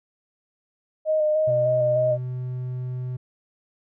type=tone with vibrato; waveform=sine; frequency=617 Hz; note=D#5; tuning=15 cents flat; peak=-18 dBFS; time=1.05-2.18 s; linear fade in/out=50 ms; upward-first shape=square; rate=3.3 Hz; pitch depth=19 cents each way
type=tone; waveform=triangle; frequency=126.3 Hz; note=B2; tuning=39 cents sharp; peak=-25 dBFS; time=1.47-3.17 s; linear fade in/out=10 ms
effects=none